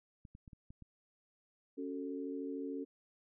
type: clicks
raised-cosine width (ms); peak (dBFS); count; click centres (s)
5; -40; 6; 0.252 / 0.351 / 0.478 / 0.532 / 0.705 / 0.823
type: chord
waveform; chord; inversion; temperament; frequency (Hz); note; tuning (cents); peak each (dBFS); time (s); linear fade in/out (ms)
sine; F# minor; second; just; 277.5 / 370 / 444; C#4 / F#4 / A4; +2 / 0 / +16; -40 / -46 / -44; 1.77-2.85; 20
effects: none